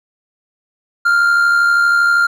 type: tone with amplitude modulation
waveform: triangle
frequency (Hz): 1396.9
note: F6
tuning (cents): 0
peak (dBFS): -6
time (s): 1.05-2.27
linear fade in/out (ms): 10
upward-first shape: sine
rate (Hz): 72.6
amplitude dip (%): 40
effects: none